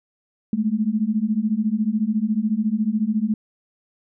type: beating tone pair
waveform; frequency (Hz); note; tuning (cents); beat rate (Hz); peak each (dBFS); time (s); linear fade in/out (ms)
sine; 207.7 / 221.7; G#3 / A3; 0 / +13; 14; -22 / -21; 0.53-3.34; 2
effects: none